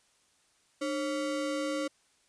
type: ring-modulated tone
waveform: square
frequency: 421.3 Hz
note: G#4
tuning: 25 cents sharp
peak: -28 dBFS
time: 0.81-1.88 s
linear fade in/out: 10 ms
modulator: 121 Hz
effects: white hiss -68 dBFS RMS until 2.28 s + resampled to 22050 Hz